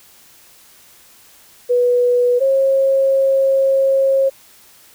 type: tone pair in turn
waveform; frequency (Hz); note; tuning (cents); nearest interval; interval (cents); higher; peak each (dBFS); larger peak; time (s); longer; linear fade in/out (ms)
sine; 490 / 539.9; B4 / C#5; -14 / -46; major second; 168; second; -11; neither; 1.69-2.4 / 2.4-4.3; second; 20
effects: white hiss -47 dBFS RMS until 4.94 s